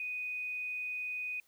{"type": "tone", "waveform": "sine", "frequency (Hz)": 2489, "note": "D#7", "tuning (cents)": 0, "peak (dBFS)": -35, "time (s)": [0, 1.4], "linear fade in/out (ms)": 2, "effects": ["white hiss -69 dBFS RMS until 1.47 s"]}